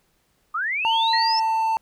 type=linear sweep; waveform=sine; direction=up; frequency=1174.7 to 5410 Hz; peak=-22 dBFS; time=0.54-1.4 s; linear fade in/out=10 ms
type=tone with pitch glide; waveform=triangle; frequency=903 to 891.6 Hz; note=A5 to A5; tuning=+45 to +23 cents; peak=-17 dBFS; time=0.85-1.77 s; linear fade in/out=0 ms; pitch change=-22 cents; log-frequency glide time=1.27-1.35 s
type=tone with exponential decay; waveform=sine; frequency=1902 Hz; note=A#6; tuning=34 cents sharp; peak=-21 dBFS; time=1.13-1.64 s; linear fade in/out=5 ms; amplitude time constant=110 ms
effects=pink hiss -66 dBFS RMS until 1.81 s